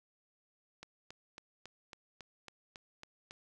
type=click train; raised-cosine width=0.2 ms; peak=-30 dBFS; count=10; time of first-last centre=0.83-3.309 s; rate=3.63 Hz; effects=none